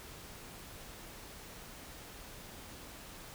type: silence
effects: pink hiss -50 dBFS RMS until 3.34 s